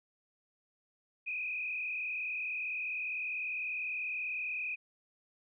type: tone with frequency modulation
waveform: sine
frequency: 2489 Hz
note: D#7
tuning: in tune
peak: -34 dBFS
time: 1.26-4.76 s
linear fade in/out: 20 ms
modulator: 40.2 Hz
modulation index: 2
effects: none